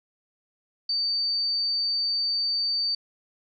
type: tone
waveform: sine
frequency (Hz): 4596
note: D8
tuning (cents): -38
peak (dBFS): -23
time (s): 0.89-2.95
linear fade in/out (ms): 5
effects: none